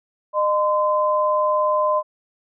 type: tone pair together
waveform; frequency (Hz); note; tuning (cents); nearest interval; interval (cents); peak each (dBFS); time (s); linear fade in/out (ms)
sine; 610 / 1027.1; D#5 / C6; -34 / -32; major sixth; 902; -19; 0.33-2.03; 50
effects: none